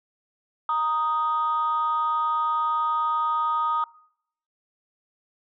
sine tone pair together, 932.3 / 1244.5 Hz, A#5 / D#6, 0 / 0 cents, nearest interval perfect fourth, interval 500 cents, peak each -25 / -22 dBFS, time 0.69-3.84 s, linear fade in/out 2 ms, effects noise-tail reverb RT60 0.7 s tail -23 dB re dry + tanh soft clip ceiling -16 dBFS

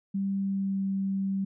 sine tone with pitch glide, 196 to 194.31 Hz, G3 to G3, 0 to -15 cents, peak -26 dBFS, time 0.14-1.45 s, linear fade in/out 10 ms, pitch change -15 cents, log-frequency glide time 0.37-0.82 s, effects none

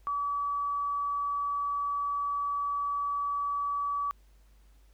sine tone, 1145 Hz, D6, 44 cents flat, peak -28 dBFS, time 0.07-4.11 s, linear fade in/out 0 ms, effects added 50 Hz sine -56 dBFS peak until 4.93 s + pink hiss -69 dBFS RMS until 4.93 s

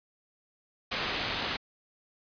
white low-pass noise, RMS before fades -33 dBFS, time 0.91-1.57 s, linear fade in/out 10 ms, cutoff 4200 Hz, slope 24 dB/octave, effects resampled to 11025 Hz

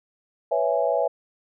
sine chord, C# minor seventh, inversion third, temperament equal, 493.9 / 554.4 / 659.3 / 830.6 Hz, B4 / C#5 / E5 / G#5, 0 / 0 / 0 / 0 cents, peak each -26 / -24 / -24 / -28 dBFS, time 0.51-1.08 s, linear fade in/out 10 ms, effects none

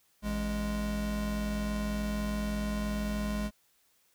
square tone pair together, 54.76 / 207.7 Hz, A1 / G#3, -8 / 0 cents, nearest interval octave + major seventh, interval 2308 cents, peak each -35 / -33 dBFS, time 0.22-3.51 s, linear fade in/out 50 ms, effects white hiss -69 dBFS RMS until 4.14 s

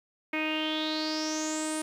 sawtooth tone with low-pass filter sweep, 311.1 Hz, D#4, in tune, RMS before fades -31 dBFS, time 0.33-1.82 s, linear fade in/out 5 ms, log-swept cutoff 2300 to 9500 Hz, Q 7.9, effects 10-bit

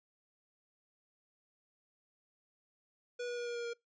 square tone with pitch steps, 486.7 / 483.3 / 480 / 476.7 / 473.4 / 470.1 Hz, B4 / B4 / B4 / A#4 / A#4 / A#4, -25 / -38 / -49 / +39 / +27 / +15 cents, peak -38 dBFS, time 3.19-3.736 s, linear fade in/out 10 ms, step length 91 ms, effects noise-tail reverb RT60 0.2 s tail -26 dB re dry + resampled to 16000 Hz

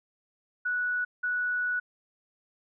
sine tone bursts at uneven times, 1473 Hz, F#6, 8 cents flat, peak -26 dBFS, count 2, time 0.65-1.05 / 1.23-1.8 s, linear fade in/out 10 ms, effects none

